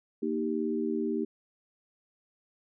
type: chord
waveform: sine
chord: Eb major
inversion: second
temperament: equal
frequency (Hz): 233.1 / 311.1 / 392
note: Bb3 / Eb4 / G4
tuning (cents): 0 / 0 / 0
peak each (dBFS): -32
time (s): 0.22-1.25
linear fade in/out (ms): 10
effects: none